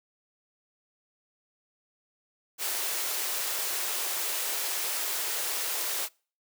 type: high-pass noise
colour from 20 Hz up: white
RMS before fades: -31 dBFS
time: 2.58-6.09 s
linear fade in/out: 50 ms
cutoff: 340 Hz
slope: 48 dB/octave
effects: noise-tail reverb RT60 0.4 s tail -26 dB re dry